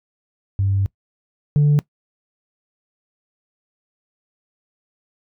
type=tone pair in turn; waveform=sine; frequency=98 / 146.83 Hz; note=G2 / D3; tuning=0 / 0 cents; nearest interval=perfect fifth; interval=700 cents; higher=second; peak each=-15 / -9 dBFS; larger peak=second; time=0.59-0.86 / 1.56-1.79 s; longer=first; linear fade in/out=0 ms; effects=noise-tail reverb RT60 0.1 s tail -22 dB re dry + tanh soft clip ceiling -10 dBFS